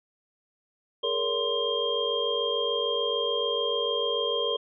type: tone cluster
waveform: sine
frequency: 421 / 467.8 / 565 / 1040 / 3208 Hz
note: G#4 / A#4 / C#5 / C6 / G7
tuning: +24 / +6 / +33 / -11 / +39 cents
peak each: -32 / -29 / -33 / -35 / -29 dBFS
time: 1.03-4.57 s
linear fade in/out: 10 ms
effects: none